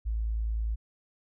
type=tone; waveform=sine; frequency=55 Hz; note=A1; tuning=in tune; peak=-27 dBFS; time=0.05-0.76 s; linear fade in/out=20 ms; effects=none

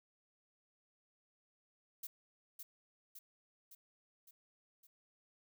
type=noise with echo; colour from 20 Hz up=violet; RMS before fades=-45 dBFS; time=2.03-2.07 s; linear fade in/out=5 ms; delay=560 ms; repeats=5; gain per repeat=-4 dB; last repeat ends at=4.87 s; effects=none

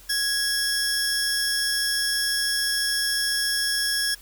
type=tone pair together; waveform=sawtooth; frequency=1661.2 / 5363 Hz; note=G#6 / E8; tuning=0 / +29 cents; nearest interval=octave + minor sixth; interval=2029 cents; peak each=-22 dBFS; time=0.09-4.15 s; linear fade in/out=10 ms; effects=added 45 Hz sine -50 dBFS peak until 4.21 s + white hiss -50 dBFS RMS until 4.21 s

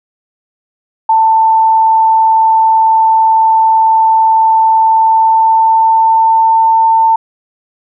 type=tone with pitch glide; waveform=sine; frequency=889 to 897.3 Hz; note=A5 to A5; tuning=+18 to +34 cents; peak=-5 dBFS; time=1.09-7.16 s; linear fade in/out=5 ms; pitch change=+16 cents; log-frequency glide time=4.76-6.72 s; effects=none

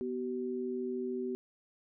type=tone pair together; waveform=sine; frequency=246.9 / 380.4 Hz; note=B3 / F#4; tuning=0 / +48 cents; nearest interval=perfect fifth; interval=748 cents; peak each=-37 / -35 dBFS; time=0.01-1.35 s; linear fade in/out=0 ms; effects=none

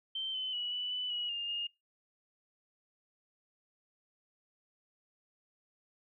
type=tone with pitch steps; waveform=sine; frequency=3115 / 3044 / 2935 / 2968 / 2988 / 2916 / 2815 / 2836 Hz; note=G7 / F#7 / F#7 / F#7 / F#7 / F#7 / F7 / F7; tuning=-12 / +48 / -15 / +5 / +16 / -26 / +13 / +26 cents; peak=-34 dBFS; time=0.15-1.67 s; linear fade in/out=5 ms; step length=190 ms; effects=noise-tail reverb RT60 0.2 s tail -21 dB re dry

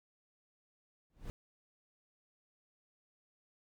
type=noise with exponential growth; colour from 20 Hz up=brown; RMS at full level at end=-38 dBFS; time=1.1-1.3 s; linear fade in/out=0 ms; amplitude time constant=42 ms; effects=none

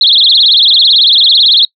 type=tone with vibrato; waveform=sine; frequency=3729 Hz; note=A#7; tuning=in tune; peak=-3 dBFS; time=0.01-1.65 s; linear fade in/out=2 ms; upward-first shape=triangle; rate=18 Hz; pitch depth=290 cents each way; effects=noise-tail reverb RT60 0.1 s tail -26 dB re dry

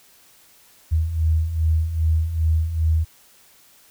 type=beating tone pair; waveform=sine; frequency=78.2 / 80.7 Hz; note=D#2 / E2; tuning=+9 / -36 cents; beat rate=2.5 Hz; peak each=-24 / -18 dBFS; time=0.91-3.05 s; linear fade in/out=20 ms; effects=white hiss -53 dBFS RMS until 3.9 s

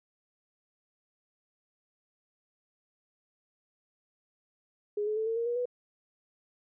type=tone with pitch steps; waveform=sine; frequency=415.3 / 427.2 / 439.5 / 452.1 / 465.1 / 478.4 / 492.2 Hz; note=G#4 / G#4 / A4 / A4 / A#4 / A#4 / B4; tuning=0 / +49 / -2 / +47 / -4 / +45 / -6 cents; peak=-28 dBFS; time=4.97-5.656 s; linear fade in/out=5 ms; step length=98 ms; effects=none

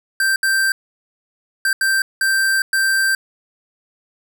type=tone bursts at uneven times; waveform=square; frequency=1568 Hz; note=G6; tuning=in tune; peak=-15 dBFS; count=6; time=0.2-0.36 / 0.43-0.72 / 1.65-1.73 / 1.81-2.02 / 2.21-2.62 / 2.73-3.15 s; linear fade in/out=2 ms; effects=none

